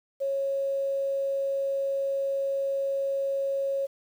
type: tone with quantisation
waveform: sine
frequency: 549 Hz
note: C#5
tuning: 17 cents flat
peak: -25 dBFS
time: 0.2-3.87 s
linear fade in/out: 20 ms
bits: 9
effects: none